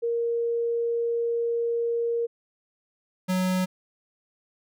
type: tone pair in turn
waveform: sine / square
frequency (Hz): 467.6 / 184.82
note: A#4 / F#3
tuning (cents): +5 / -2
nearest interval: octave + major third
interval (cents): 1607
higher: first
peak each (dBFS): -23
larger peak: neither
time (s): 0.02-2.27 / 3.28-3.66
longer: first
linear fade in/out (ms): 20
effects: none